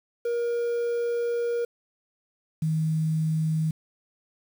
triangle / sine tone pair in turn, 473.4 / 157.98 Hz, A#4 / D#3, +27 / +27 cents, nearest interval octave + perfect fifth, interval 1900 cents, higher first, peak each -22 dBFS, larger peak neither, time 0.25-1.65 / 2.62-3.71 s, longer first, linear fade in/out 5 ms, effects 8-bit

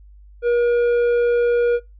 sine tone with tanh clipping, 478 Hz, A#4, 43 cents sharp, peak -16 dBFS, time 0.42-1.8 s, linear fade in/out 50 ms, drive 8 dB, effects noise-tail reverb RT60 0.2 s tail -22 dB re dry + added 50 Hz sine -42 dBFS peak until 1.99 s

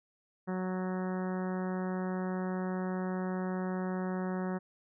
harmonic tone, 185 Hz, F#3, in tune, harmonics 1 / 2 / 3 / 4 / 5 / 6 / 7 / 8 / 9 / 10, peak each -33 / -39 / -43 / -45 / -47 / -49 / -50 / -51 / -52 / -53 dBFS, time 0.47-4.59 s, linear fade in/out 20 ms, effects none

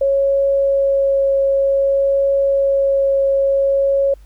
sine tone with vibrato, 550 Hz, C#5, 14 cents flat, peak -12 dBFS, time 0.01-4.14 s, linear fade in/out 5 ms, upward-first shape triangle, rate 0.54 Hz, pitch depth 8 cents each way, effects added 50 Hz sine -39 dBFS peak until 4.25 s + pink hiss -57 dBFS RMS until 4.25 s

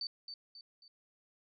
sine tone with echo, 4563 Hz, C#8, 49 cents sharp, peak -36 dBFS, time 0.01-0.07 s, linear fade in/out 2 ms, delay 270 ms, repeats 3, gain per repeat -7 dB, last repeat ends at 0.88 s, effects none

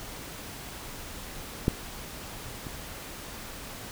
clicks, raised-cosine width 3 ms, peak -9 / -26 dBFS, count 2, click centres 1.681 / 2.668 s, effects pink hiss -41 dBFS RMS until 3.91 s

